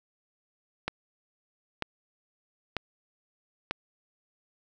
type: click train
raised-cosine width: 0.3 ms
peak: -13 dBFS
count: 4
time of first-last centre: 0.88-3.71 s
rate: 1.06 Hz
effects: none